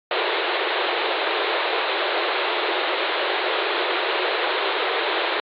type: band-pass noise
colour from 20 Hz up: pink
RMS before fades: -23 dBFS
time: 0.11-5.4 s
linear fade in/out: 2 ms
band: 340 to 4100 Hz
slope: 96 dB/octave
effects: AAC 64 kbps